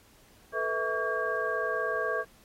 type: tone cluster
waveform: sine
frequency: 439.9 / 496.2 / 650 / 1132 / 1613 Hz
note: A4 / B4 / E5 / C#6 / G6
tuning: 0 / +8 / -24 / +36 / +49 cents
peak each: -34 / -35 / -34 / -34 / -32 dBFS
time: 0.52-2.25 s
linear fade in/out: 50 ms
effects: pink hiss -60 dBFS RMS until 2.44 s + AAC 48 kbps